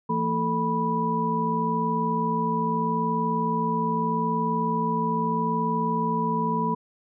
sine tone cluster, 167.7 / 228.5 / 439.8 / 982 Hz, E3 / A#3 / A4 / B5, +30 / -34 / -1 / -10 cents, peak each -29 / -28 / -31 / -25 dBFS, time 0.09-6.75 s, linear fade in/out 10 ms, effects none

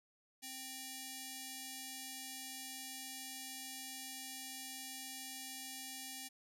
5% pulse ring-modulated tone, 1046.5 Hz, C6, in tune, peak -30 dBFS, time 0.42-6.29 s, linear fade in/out 20 ms, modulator 1310 Hz, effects none

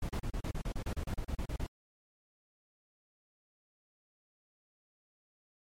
brown noise bursts, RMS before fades -35 dBFS, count 16, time 0.02-1.667 s, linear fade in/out 5 ms, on 72 ms, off 33 ms, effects MP3 64 kbps

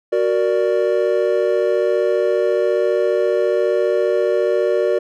triangle chord, Gb augmented, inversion none, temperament equal with one note detuned, 371.5 / 466.2 / 587.3 Hz, Gb4 / Bb4 / D5, +7 / 0 / 0 cents, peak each -17 dBFS, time 0.12-4.99 s, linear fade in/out 10 ms, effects none

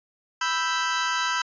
sawtooth chord, E minor, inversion second, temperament equal, 987.8 / 1318.5 / 1568 Hz, B5 / E6 / G6, 0 / 0 / 0 cents, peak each -24 dBFS, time 0.41-1.42 s, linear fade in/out 5 ms, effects resampled to 16000 Hz

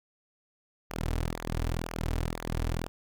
sawtooth tone with flanger, 40.97 Hz, E1, 10 cents flat, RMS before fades -32 dBFS, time 0.9-2.88 s, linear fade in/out 0 ms, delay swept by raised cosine 0.23 to 5.73 ms, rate 2 Hz, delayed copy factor -0.8, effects none

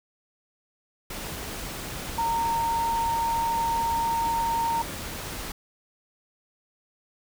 sine tone in noise, 921 Hz, A#5, 21 cents flat, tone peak -23 dBFS, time 2.18-4.82 s, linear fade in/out 5 ms, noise pink, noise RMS -35 dBFS, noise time 1.1-5.52 s, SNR +9 dB, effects none

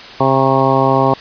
harmonic tone with a mistuned harmonic, 133.7 Hz, C3, 38 cents sharp, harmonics 1 / 2 / 3 / 4 / 5 / 6 / 7 / 8, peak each -18 / -18 / -18 / -18 / -18 / -18 / -18 / -18 dBFS, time 0.2-1.14 s, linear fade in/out 5 ms, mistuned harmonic 8, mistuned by +32 cents, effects white hiss -33 dBFS RMS until 1.2 s + resampled to 11025 Hz

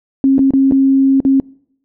sine tone with dropouts, 270 Hz, C#4, 45 cents flat, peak -7 dBFS, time 0.24-1.4 s, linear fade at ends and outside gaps 1 ms, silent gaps 0.382-0.391 / 0.507-0.536 / 0.712-0.721 / 1.203-1.25 s, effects noise-tail reverb RT60 0.7 s tail -25 dB re dry

